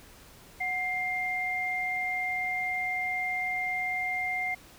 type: tone pair together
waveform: sine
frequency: 736.9 / 2106 Hz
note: F#5 / C7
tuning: -7 / +11 cents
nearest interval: octave + tritone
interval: 1818 cents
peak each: -34 / -29 dBFS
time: 0.6-4.55 s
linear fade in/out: 10 ms
effects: pink hiss -53 dBFS RMS until 4.78 s